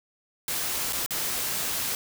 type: noise with dropouts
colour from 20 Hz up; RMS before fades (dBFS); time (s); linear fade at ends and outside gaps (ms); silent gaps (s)
white; -29; 0.48-1.95; 1; 0.925-0.931 / 1.062-1.107
effects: none